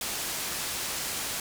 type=low-pass noise; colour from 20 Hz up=white; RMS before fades=-33 dBFS; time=0.01-1.4 s; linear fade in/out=2 ms; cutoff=11000 Hz; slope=12 dB/octave; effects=none